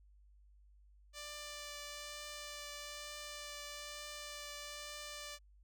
5% pulse tone with vibrato, 589 Hz, D5, 5 cents sharp, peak -34 dBFS, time 1.13-5.39 s, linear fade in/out 50 ms, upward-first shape triangle, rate 1.1 Hz, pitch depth 11 cents each way, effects added 50 Hz sine -61 dBFS peak until 5.63 s

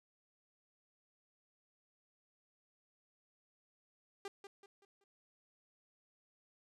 sawtooth tone with echo, 398 Hz, G4, 26 cents sharp, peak -38 dBFS, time 4.25-4.28 s, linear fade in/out 2 ms, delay 190 ms, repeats 4, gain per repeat -8 dB, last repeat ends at 5.04 s, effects low-pass 9000 Hz 12 dB/octave

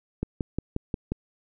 click train, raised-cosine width 3 ms, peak -14 dBFS, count 6, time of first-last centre 0.23-1.12 s, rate 5.62 Hz, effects none

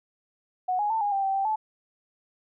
sine tone with pitch steps, 736 / 831 / 891 / 820 / 786 / 776 / 782 / 867 Hz, F#5 / G#5 / A5 / G#5 / G5 / G5 / G5 / A5, -9 / +1 / +22 / -22 / +4 / -18 / -4 / -26 cents, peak -23 dBFS, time 0.68-1.56 s, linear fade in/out 10 ms, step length 110 ms, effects none

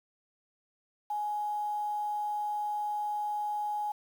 sine tone with quantisation, 836 Hz, G#5, 11 cents sharp, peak -30 dBFS, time 1.1-3.92 s, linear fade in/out 5 ms, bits 9, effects none

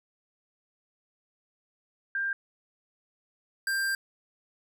sine / square tone pair in turn, 1591 / 1585.4 Hz, G6 / G6, +25 / +19 cents, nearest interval unison, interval 6 cents, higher first, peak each -27 dBFS, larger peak neither, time 2.15-2.33 / 3.67-3.95 s, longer second, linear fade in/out 2 ms, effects none

